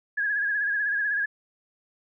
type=tone with vibrato; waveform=sine; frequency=1662 Hz; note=G#6; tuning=1 cent sharp; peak=-23 dBFS; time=0.17-1.26 s; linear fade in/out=10 ms; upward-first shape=sine; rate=16 Hz; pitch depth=57 cents each way; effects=none